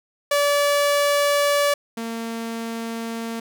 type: tone pair in turn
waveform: sawtooth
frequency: 576 / 228.6 Hz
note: D5 / A#3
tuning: -34 / -34 cents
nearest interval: octave + major third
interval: 1600 cents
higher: first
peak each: -13 / -23 dBFS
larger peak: first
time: 0.31-1.74 / 1.97-3.4 s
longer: neither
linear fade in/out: 5 ms
effects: none